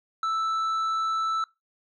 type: tone with tanh clipping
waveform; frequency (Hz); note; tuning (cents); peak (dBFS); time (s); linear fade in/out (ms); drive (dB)
sine; 1318.5; E6; 0; -25; 0.23-1.44; 2; 6
effects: noise-tail reverb RT60 0.2 s tail -21 dB re dry